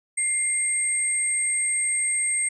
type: tone pair together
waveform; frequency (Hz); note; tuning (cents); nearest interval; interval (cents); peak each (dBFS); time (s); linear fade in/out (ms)
sine; 2105 / 8431; C7 / C9; +10 / +12; 2 octaves; 2402; -28 / -22; 0.17-2.49; 10
effects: none